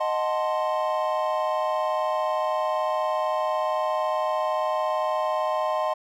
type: chord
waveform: triangle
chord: D# diminished seventh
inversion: none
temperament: equal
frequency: 622.3 / 740 / 880 / 1046.5 Hz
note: D#5 / F#5 / A5 / C6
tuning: 0 / 0 / 0 / 0 cents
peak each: -24 / -29 / -29 / -26 dBFS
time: 0-5.94 s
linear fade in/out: 10 ms
effects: none